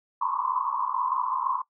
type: band-pass noise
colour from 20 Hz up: white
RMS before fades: -28 dBFS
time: 0.21-1.62 s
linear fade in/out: 5 ms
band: 960 to 1100 Hz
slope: 96 dB/octave
effects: noise-tail reverb RT60 0.1 s tail -18 dB re dry